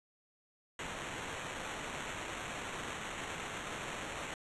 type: noise with sample-and-hold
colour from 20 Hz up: white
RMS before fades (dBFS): -42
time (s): 0.79-4.34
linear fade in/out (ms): 2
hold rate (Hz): 4900
effects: resampled to 24000 Hz